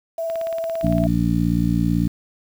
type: tone with vibrato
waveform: sine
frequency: 659.3 Hz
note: E5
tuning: in tune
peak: -22 dBFS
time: 0.18-1.07 s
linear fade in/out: 5 ms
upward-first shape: square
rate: 18 Hz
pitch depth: 11 cents each way
type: click train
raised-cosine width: 0.3 ms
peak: -20 dBFS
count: 14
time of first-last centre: 0.3-1.039 s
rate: 17.6 Hz
type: harmonic tone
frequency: 58 Hz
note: A#1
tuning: 8 cents flat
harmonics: 1 / 2 / 3 / 4 / 5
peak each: -25 / -24 / -20 / -24 / -23 dBFS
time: 0.83-2.08 s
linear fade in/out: 10 ms
effects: 7-bit